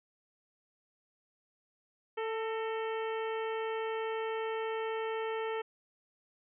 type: harmonic tone with a mistuned harmonic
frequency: 444.1 Hz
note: A4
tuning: 16 cents sharp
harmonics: 1 / 2 / 3 / 4 / 5 / 6 / 7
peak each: -34 / -40 / -44 / -46 / -48 / -50 / -51 dBFS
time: 2.17-5.62 s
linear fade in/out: 10 ms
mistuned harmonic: 4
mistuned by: +48 cents
effects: none